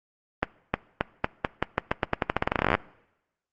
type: accelerating click train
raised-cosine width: 0.5 ms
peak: -6 dBFS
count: 27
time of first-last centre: 0.43-2.751 s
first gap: 310 ms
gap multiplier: 0.87
effects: noise-tail reverb RT60 0.9 s tail -22 dB re dry + Opus 24 kbps